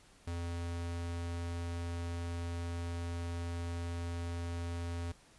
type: tone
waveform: square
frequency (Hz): 85.6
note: F2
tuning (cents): -34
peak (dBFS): -37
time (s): 0.27-5.12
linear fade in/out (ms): 5
effects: pink hiss -62 dBFS RMS until 5.38 s + resampled to 24000 Hz